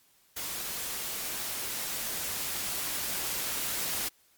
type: noise with level ramp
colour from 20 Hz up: white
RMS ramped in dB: -36 to -32 dBFS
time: 0.36-4.09 s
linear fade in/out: 10 ms
effects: white hiss -65 dBFS RMS until 4.37 s + Opus 48 kbps